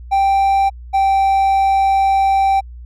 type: tone pair in turn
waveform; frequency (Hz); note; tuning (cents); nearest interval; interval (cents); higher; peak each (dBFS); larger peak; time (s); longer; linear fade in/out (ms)
triangle; 784 / 779.9; G5 / G5; 0 / -9; unison; 9; first; -9; neither; 0.11-0.7 / 0.93-2.61; second; 20
effects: added 60 Hz sine -31 dBFS peak until 2.85 s